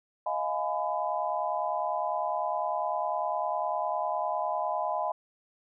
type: chord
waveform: sine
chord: F half-diminished seventh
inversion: third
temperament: just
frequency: 628.6 / 698.5 / 838.1 / 1005.8 Hz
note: Eb5 / F5 / Ab5 / Cb6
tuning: +18 / 0 / +16 / +31 cents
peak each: -33 dBFS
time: 0.26-5.12 s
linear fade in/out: 5 ms
effects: none